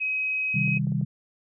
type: tone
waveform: sine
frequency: 2536 Hz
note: D#7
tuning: 32 cents sharp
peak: -24 dBFS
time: 0-0.79 s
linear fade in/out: 20 ms
type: chord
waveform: sine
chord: C minor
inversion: none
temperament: equal with one note detuned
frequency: 130.81 / 157.19 / 196 Hz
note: C3 / Eb3 / G3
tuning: 0 / +18 / 0 cents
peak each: -27 / -27 / -28 dBFS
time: 0.54-1.05 s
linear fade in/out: 10 ms
type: clicks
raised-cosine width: 2 ms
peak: -31 dBFS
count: 5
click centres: 0.678 / 0.773 / 0.87 / 0.921 / 1.013 s
effects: none